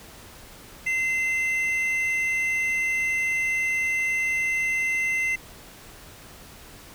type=tone pair together; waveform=triangle; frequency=2065 / 2689 Hz; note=C7 / E7; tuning=-23 / +34 cents; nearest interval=perfect fourth; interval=457 cents; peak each=-21 / -30 dBFS; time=0.86-5.36 s; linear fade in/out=10 ms; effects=pink hiss -46 dBFS RMS until 6.94 s